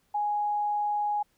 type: tone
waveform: sine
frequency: 830.6 Hz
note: G#5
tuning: in tune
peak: -25 dBFS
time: 0.14-1.23 s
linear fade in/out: 10 ms
effects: pink hiss -70 dBFS RMS until 1.37 s